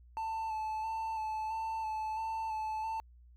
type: tone with vibrato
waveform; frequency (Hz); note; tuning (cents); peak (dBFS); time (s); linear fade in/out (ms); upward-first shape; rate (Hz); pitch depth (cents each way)
triangle; 880; A5; 0; -32; 0.17-3; 0; square; 1.5; 19
effects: added 60 Hz sine -55 dBFS peak until 3.36 s